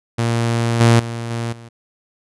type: tone with level steps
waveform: sawtooth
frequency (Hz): 116.54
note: A#2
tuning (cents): 0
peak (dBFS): -12 / -5 / -20 / -17 / -32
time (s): 0.18-1.69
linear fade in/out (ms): 10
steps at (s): 0.8 / 0.99 / 1.3 / 1.52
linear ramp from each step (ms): 10
effects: resampled to 24000 Hz